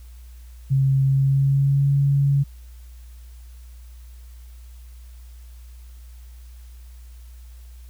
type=tone with pitch glide; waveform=sine; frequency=135.2 to 140.05 Hz; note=C#3 to C#3; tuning=-43 to +18 cents; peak=-15 dBFS; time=0.7-2.44 s; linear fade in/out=20 ms; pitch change=+61 cents; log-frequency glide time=1.04-1.9 s; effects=added 60 Hz sine -39 dBFS peak until 7.89 s + white hiss -57 dBFS RMS until 7.89 s

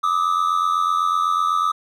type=tone pair together; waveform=triangle; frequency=1187 / 1275 Hz; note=D6 / D#6; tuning=+18 / +42 cents; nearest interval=minor second; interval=124 cents; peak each=-18 / -18 dBFS; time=0.03-1.72 s; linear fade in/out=10 ms; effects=none

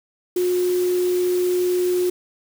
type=tone in noise; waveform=sine; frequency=360 Hz; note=F#4; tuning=47 cents flat; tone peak=-17 dBFS; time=0.36-2.1 s; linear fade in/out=5 ms; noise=white; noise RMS=-35 dBFS; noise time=0.36-2.1 s; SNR=+15 dB; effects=none

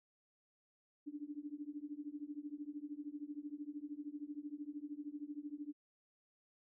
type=tone with tremolo; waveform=sine; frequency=293.7 Hz; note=D4; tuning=in tune; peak=-39 dBFS; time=1.06-5.73 s; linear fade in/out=20 ms; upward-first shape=triangle; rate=13 Hz; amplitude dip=100%; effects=none

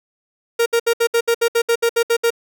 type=tone bursts; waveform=45% pulse; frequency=466.2 Hz; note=A#4; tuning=in tune; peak=-13 dBFS; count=13; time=0.59-2.305 s; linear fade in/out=10 ms; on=71 ms; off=66 ms; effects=none

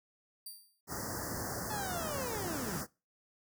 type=tone with exponential decay; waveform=5% pulse; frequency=4699 Hz; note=D8; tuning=in tune; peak=-34 dBFS; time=0.46-0.81 s; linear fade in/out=5 ms; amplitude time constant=75 ms
type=band-stop noise; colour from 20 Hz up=pink; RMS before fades=-38 dBFS; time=0.87-2.87 s; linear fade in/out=50 ms; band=1900 to 4700 Hz; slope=96 dB/octave
type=linear sweep; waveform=30% pulse; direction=down; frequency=869 to 126.1 Hz; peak=-36 dBFS; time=1.7-2.81 s; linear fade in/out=2 ms
effects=noise-tail reverb RT60 0.3 s tail -23 dB re dry + high-pass 80 Hz 12 dB/octave

